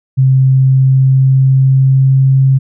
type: tone with pitch glide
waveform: sine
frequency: 132.1 to 133.94 Hz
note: C3 to C3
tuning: +17 to +41 cents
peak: -5 dBFS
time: 0.17-2.59 s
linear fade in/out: 20 ms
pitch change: +24 cents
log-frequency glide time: 0.34-2.37 s
effects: none